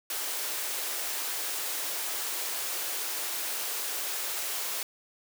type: high-pass noise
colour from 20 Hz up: white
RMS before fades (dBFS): -33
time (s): 0.1-4.83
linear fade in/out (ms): 2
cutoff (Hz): 340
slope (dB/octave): 24
effects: none